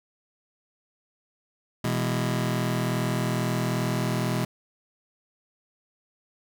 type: chord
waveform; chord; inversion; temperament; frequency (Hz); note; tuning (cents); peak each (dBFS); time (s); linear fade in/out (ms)
sawtooth; E major; second; just; 123.61 / 164.81 / 206; B2 / E3 / G#3; +2 / 0 / -14; -23 / -25 / -27; 1.84-4.45; 5
effects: 10-bit